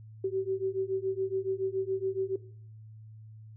sine beating tone pair, 379.5 / 386.6 Hz, F#4 / G4, +44 / -24 cents, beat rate 7.1 Hz, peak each -31 dBFS, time 0.24-2.36 s, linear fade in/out 5 ms, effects noise-tail reverb RT60 0.6 s tail -18 dB re dry + added 109 Hz sine -46 dBFS peak until 3.56 s

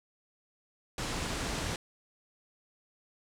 pink low-pass noise, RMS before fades -35 dBFS, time 0.98-1.76 s, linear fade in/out 2 ms, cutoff 8800 Hz, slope 24 dB/octave, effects none

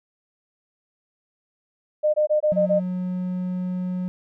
sine tone bursts, 607 Hz, D#5, 43 cents flat, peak -16 dBFS, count 6, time 2.03-2.8 s, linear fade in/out 20 ms, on 110 ms, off 22 ms
triangle tone, 182 Hz, F#3, 28 cents flat, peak -22 dBFS, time 2.52-4.08 s, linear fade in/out 0 ms
effects none

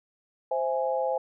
sine chord, C augmented, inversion none, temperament equal, 523.3 / 659.3 / 830.6 Hz, C5 / E5 / G#5, 0 / 0 / 0 cents, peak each -27 / -31 / -30 dBFS, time 0.51-1.18 s, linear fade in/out 5 ms, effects none

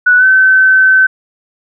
sine tone with pitch glide, 1476 to 1530.7 Hz, F#6 to G6, -5 to -42 cents, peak -4 dBFS, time 0.06-1.07 s, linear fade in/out 10 ms, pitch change +63 cents, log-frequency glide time 0.17-0.25 s, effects none

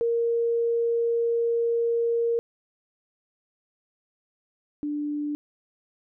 sine tone pair in turn, 466.2 / 294.7 Hz, A#4 / D4, 0 / +6 cents, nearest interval minor sixth, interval 794 cents, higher first, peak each -21 / -26 dBFS, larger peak first, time 0.01-2.39 / 4.83-5.35 s, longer first, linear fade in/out 0 ms, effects none

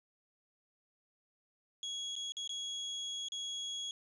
35% pulse tone with dropouts, 3326 Hz, G#7, 2 cents sharp, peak -36 dBFS, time 1.83-3.91 s, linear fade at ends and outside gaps 1 ms, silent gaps 2.155-2.163 / 2.321-2.368 / 2.476-2.493 / 3.285-3.32 s, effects resampled to 24000 Hz

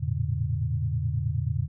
sine tone cluster, 85 / 108.8 / 118.2 / 142.6 Hz, F2 / A2 / A#2 / C#3, -46 / -19 / +24 / +49 cents, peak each -30 dBFS, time 0-1.68 s, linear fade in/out 20 ms, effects none

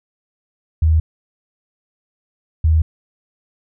sine tone pair in turn, 79.4 / 79.4 Hz, D#2 / D#2, +36 / +36 cents, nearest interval unison, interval 0 cents, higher neither, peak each -10 dBFS, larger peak neither, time 0.82-1 / 2.64-2.82 s, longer neither, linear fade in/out 5 ms, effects none

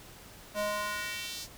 square tone with high-pass filter sweep, 207.7 Hz, G#3, in tune, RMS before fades -35 dBFS, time 0.54-1.48 s, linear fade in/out 50 ms, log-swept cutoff 480 to 5200 Hz, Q 1.6, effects pink hiss -51 dBFS RMS until 1.57 s

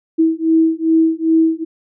sine beating tone pair, 322.4 / 324.9 Hz, E4 / E4, -38 / -25 cents, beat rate 2.5 Hz, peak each -14 dBFS, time 0.18-1.65 s, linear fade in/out 20 ms, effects none

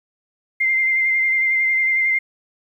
sine tone with vibrato, 2093 Hz, C7, in tune, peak -15 dBFS, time 0.6-2.19 s, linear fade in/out 10 ms, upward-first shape sine, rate 11 Hz, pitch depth 21 cents each way, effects 9-bit

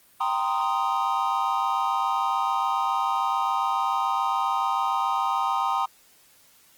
triangle chord, C minor seventh, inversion second, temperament equal with one note detuned, 784 / 932.3 / 1039.3 / 1244.5 Hz, G5 / Bb5 / C6 / Eb6, 0 / 0 / -12 / 0 cents, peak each -26 dBFS, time 0.2-5.86 s, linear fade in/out 10 ms, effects white hiss -57 dBFS RMS until 6.77 s + Opus 24 kbps

